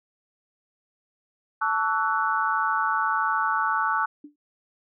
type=chord; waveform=sine; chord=F# minor seventh; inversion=first; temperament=equal with one note detuned; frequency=880 / 1130.7 / 1318.5 / 1480 Hz; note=A5 / C#6 / E6 / F#6; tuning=0 / +34 / 0 / 0 cents; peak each=-27 dBFS; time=1.61-4.06 s; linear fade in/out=10 ms
type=tone with exponential decay; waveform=sine; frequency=293.7 Hz; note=D4; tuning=in tune; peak=-36 dBFS; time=4.24-4.36 s; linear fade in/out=5 ms; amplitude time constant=26 ms
effects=none